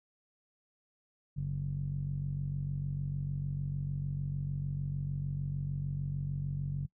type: tone with low-pass filter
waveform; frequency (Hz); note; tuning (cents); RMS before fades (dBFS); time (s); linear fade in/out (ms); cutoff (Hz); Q
15% pulse; 46.65; F#1; +15; -35; 1.36-6.87; 20; 150; 5.9
effects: noise-tail reverb RT60 0.1 s tail -23 dB re dry